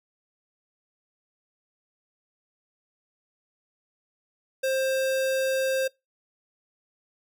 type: tone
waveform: square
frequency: 529 Hz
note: C5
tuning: 19 cents sharp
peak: -24 dBFS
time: 4.63-5.88 s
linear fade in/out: 10 ms
effects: noise-tail reverb RT60 0.2 s tail -24 dB re dry